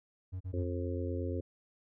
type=tone bursts; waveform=triangle; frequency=92.5 Hz; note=F#2; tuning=in tune; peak=-34 dBFS; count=3; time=0.32-0.65 s; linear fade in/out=20 ms; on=86 ms; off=36 ms
type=harmonic tone; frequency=88.6 Hz; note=F2; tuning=25 cents sharp; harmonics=1 / 3 / 4 / 5 / 6; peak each=-35 / -40 / -41 / -42 / -43 dBFS; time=0.53-1.41 s; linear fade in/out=10 ms
effects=none